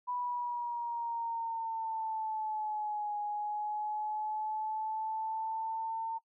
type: exponential two-way sweep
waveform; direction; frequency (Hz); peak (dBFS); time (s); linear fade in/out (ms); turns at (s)
sine; down then up; 987.8 to 830.6 to 905; -33; 0.07-6.19; 20; 3.18
effects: noise-tail reverb RT60 0.1 s tail -21 dB re dry